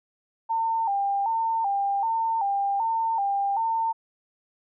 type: tone with vibrato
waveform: sine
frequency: 849 Hz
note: G#5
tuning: 38 cents sharp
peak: -22 dBFS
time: 0.49-3.93 s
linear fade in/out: 20 ms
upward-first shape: square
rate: 1.3 Hz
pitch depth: 110 cents each way
effects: none